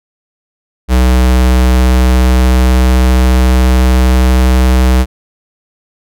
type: tone with pitch glide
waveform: square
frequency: 63 to 63.47 Hz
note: B1 to B1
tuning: +35 to +48 cents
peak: -6 dBFS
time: 0.88-5.06 s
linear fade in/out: 50 ms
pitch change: +13 cents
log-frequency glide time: 1.61-4.58 s
effects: none